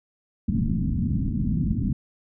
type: low-pass noise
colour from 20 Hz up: white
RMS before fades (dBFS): -24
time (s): 0.48-1.93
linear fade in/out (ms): 5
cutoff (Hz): 250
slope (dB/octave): 48
effects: none